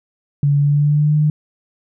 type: tone with pitch glide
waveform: sine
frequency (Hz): 143.1 to 151.17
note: D3 to D#3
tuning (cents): -45 to -50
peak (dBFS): -11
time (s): 0.43-1.3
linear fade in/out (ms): 2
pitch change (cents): +95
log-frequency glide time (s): 0.58-1.16
effects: none